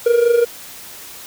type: tone with amplitude modulation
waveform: triangle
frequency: 472.8 Hz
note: A#4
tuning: 24 cents sharp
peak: -6 dBFS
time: 0.06-0.45 s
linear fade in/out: 5 ms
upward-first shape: sine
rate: 25.1 Hz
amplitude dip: 65%
effects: white hiss -36 dBFS RMS until 1.26 s